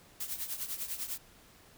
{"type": "noise with tremolo", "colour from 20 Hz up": "blue", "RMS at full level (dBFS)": -35, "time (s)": [0.2, 1.18], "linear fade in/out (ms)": 5, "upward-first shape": "triangle", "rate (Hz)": 10, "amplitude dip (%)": 80, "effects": ["pink hiss -59 dBFS RMS until 1.77 s"]}